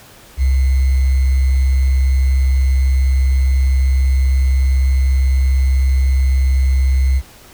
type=tone with sample-and-hold; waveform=sine; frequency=66 Hz; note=C2; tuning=16 cents sharp; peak=-10 dBFS; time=0.37-7.22 s; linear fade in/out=50 ms; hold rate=2100 Hz; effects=pink hiss -42 dBFS RMS until 7.53 s